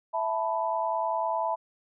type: chord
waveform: sine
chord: E suspended fourth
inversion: none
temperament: just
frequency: 659.3 / 879 / 988.9 Hz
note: E5 / A5 / B5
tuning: 0 / -2 / +2 cents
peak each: -30 dBFS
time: 0.13-1.56 s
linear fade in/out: 20 ms
effects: none